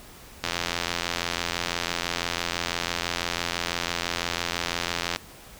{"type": "click train", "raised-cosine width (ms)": 0.2, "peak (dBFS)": -8, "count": 407, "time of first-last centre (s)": [0.44, 5.161], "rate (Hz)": 86, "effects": ["pink hiss -47 dBFS RMS until 5.59 s"]}